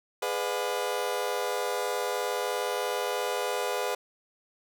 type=chord; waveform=30% pulse; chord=G# diminished seventh; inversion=none; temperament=just; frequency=415.3 / 498.4 / 598 / 717.6 Hz; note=G#4 / B4 / D5 / F5; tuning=0 / +16 / +31 / +47 cents; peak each=-31 / -29 / -33 / -33 dBFS; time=0.22-3.95 s; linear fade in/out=5 ms; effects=none